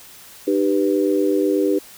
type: chord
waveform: sine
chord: Eb augmented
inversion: none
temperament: equal with one note detuned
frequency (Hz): 303.7 / 392 / 493.9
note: Eb4 / G4 / B4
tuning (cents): -42 / 0 / 0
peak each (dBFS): -19 / -19 / -22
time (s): 0.47-1.79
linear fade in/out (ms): 10
effects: white hiss -43 dBFS RMS until 1.97 s